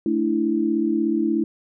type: chord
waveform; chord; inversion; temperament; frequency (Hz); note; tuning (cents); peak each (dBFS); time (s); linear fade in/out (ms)
sine; A suspended fourth; none; just; 220 / 293.3 / 330; A3 / D4 / E4; 0 / -2 / +2; -24 / -24 / -21; 0.06-1.44; 2
effects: none